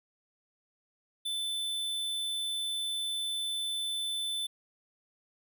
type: tone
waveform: square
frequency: 3520 Hz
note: A7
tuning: in tune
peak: -32 dBFS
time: 1.25-4.47 s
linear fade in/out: 10 ms
effects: none